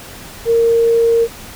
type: tone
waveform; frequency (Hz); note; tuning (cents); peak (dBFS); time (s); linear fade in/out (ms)
sine; 462.2; A#4; -15; -9; 0.45-1.28; 50
effects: pink hiss -34 dBFS RMS until 1.55 s